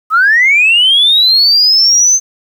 sine linear sweep, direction up, 1239 to 6272 Hz, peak -4 dBFS, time 0.1-2.2 s, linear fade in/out 50 ms, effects tanh soft clip ceiling -1 dBFS + 7-bit

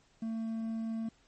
triangle tone with quantisation, 224.5 Hz, A3, 35 cents sharp, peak -31 dBFS, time 0.22-1.09 s, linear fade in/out 5 ms, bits 10, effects pink hiss -67 dBFS RMS until 1.27 s + MP3 32 kbps

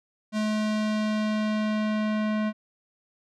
square tone with low-pass filter sweep, 214.2 Hz, A3, 46 cents flat, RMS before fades -26 dBFS, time 0.32-2.53 s, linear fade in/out 50 ms, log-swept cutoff 6500 to 2400 Hz, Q 0.86, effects none

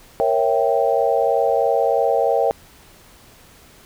sine chord, A# diminished seventh, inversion none, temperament equal with one note detuned, 466.2 / 549.3 / 659.3 / 784 Hz, A#4 / C#5 / E5 / G5, 0 / -16 / 0 / 0 cents, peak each -20 / -20 / -21 / -21 dBFS, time 0.2-2.51 s, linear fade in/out 0 ms, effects pink hiss -48 dBFS RMS until 3.85 s

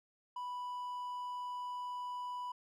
triangle tone, 987.8 Hz, B5, in tune, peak -37 dBFS, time 0.36-2.52 s, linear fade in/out 5 ms, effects none

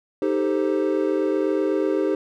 triangle chord, A half-diminished seventh, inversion second, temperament equal, 311.1 / 392 / 440 / 523.3 Hz, Eb4 / G4 / A4 / C5, 0 / 0 / 0 / 0 cents, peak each -22 / -21 / -26 / -25 dBFS, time 0.22-2.15 s, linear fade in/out 2 ms, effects none

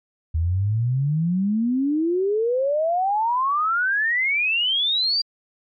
sine exponential sweep, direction up, 77.78 to 4793 Hz, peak -18 dBFS, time 0.34-5.22 s, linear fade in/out 10 ms, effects MP3 48 kbps

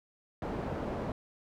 white low-pass noise, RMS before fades -36 dBFS, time 0.42-1.12 s, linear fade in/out 2 ms, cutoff 550 Hz, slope 12 dB/octave, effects none

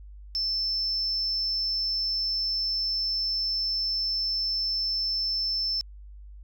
triangle tone, 5300 Hz, E8, 9 cents sharp, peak -22 dBFS, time 0.35-5.81 s, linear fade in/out 0 ms, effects tanh soft clip ceiling -23 dBFS + added 50 Hz sine -42 dBFS peak until 6.43 s

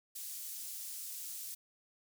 pink high-pass noise, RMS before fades -44 dBFS, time 0.15-1.55 s, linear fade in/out 10 ms, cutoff 7800 Hz, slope 12 dB/octave, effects none

